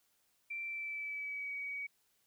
sine tone with pitch glide, 2349 to 2261 Hz, D7 to C#7, 0 to +34 cents, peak -38 dBFS, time 0.5-1.87 s, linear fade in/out 10 ms, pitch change -66 cents, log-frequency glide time 0.62-1.54 s, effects white hiss -75 dBFS RMS until 2.26 s

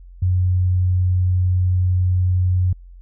sine tone, 91.1 Hz, F#2, 26 cents flat, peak -14 dBFS, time 0.22-2.73 s, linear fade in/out 5 ms, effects added 44 Hz sine -38 dBFS peak until 3.01 s

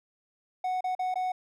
triangle tone with dropouts, 739 Hz, F#5, 2 cents flat, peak -25 dBFS, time 0.64-1.32 s, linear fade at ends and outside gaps 5 ms, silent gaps 0.808-0.841 / 0.951-0.992 / 1.142-1.156 s, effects none

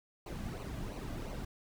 brown noise with flanger, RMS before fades -41 dBFS, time 0.26-1.45 s, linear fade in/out 5 ms, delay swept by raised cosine 0.57 to 2.27 ms, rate 2.9 Hz, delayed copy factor -0.6, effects none

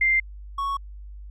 sine / triangle tone pair in turn, 2093 / 1108.7 Hz, C7 / C#6, 0 / 0 cents, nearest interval major seventh, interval 1100 cents, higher first, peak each -17 / -22 dBFS, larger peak first, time 0.01-0.2 / 0.58-0.77 s, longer neither, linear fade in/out 5 ms, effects added 50 Hz sine -37 dBFS peak until 1.3 s

